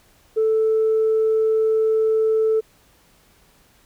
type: tone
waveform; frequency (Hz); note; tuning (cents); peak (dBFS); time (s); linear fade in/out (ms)
sine; 440; A4; 0; -14; 0.36-2.61; 20
effects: tanh soft clip ceiling -12 dBFS + pink hiss -56 dBFS RMS until 3.85 s